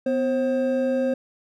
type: tone pair together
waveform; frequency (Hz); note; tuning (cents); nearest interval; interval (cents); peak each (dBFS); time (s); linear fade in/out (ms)
triangle; 251.1 / 532; B3 / C5; +29 / +29; octave + minor second; 1300; -22 / -20; 0.06-1.14; 5
effects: none